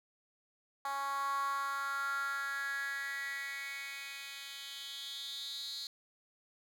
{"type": "tone with high-pass filter sweep", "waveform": "10% pulse", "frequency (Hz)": 277.2, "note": "C#4", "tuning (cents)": 0, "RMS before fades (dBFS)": -39, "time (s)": [0.85, 5.87], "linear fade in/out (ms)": 2, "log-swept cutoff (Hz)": [940, 4200], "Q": 6.5, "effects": []}